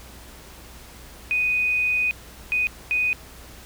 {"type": "tone bursts at uneven times", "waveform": "sine", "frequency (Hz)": 2489, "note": "D#7", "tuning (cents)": 0, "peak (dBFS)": -19, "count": 3, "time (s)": [[1.31, 2.11], [2.52, 2.67], [2.91, 3.13]], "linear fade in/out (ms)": 0, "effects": ["added 60 Hz sine -46 dBFS peak until 3.65 s", "pink hiss -45 dBFS RMS until 3.65 s"]}